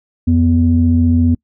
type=tone pair together; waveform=sine; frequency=86.9 / 246 Hz; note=F2 / B3; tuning=-8 / -7 cents; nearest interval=octave + tritone; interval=1801 cents; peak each=-11 dBFS; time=0.27-1.35 s; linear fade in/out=10 ms; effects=noise-tail reverb RT60 0.1 s tail -26 dB re dry + tanh soft clip ceiling -1 dBFS